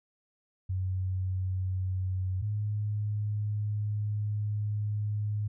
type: tone pair in turn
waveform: sine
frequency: 93.4 / 104.84 Hz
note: F#2 / G#2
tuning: +17 / +17 cents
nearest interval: major second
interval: 200 cents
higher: second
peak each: -28 dBFS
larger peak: neither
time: 0.69-2.42 / 2.42-5.48 s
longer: second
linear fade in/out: 10 ms
effects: none